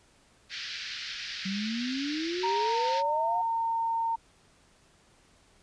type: band-pass noise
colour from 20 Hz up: white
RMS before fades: -38 dBFS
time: 0.49-3.03 s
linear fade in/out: 50 ms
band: 1500 to 5200 Hz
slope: 48 dB/octave
type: exponential sweep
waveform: sine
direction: up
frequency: 187.3 to 740 Hz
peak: -30 dBFS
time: 1.45-3.42 s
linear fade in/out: 10 ms
type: tone with pitch glide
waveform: sine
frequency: 932.3 to 913.6 Hz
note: A#5 to A#5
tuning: 0 to -35 cents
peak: -26 dBFS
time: 2.43-4.16 s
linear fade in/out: 10 ms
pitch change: -35 cents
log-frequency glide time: 2.71-2.77 s
effects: pink hiss -62 dBFS RMS until 5.62 s + resampled to 22050 Hz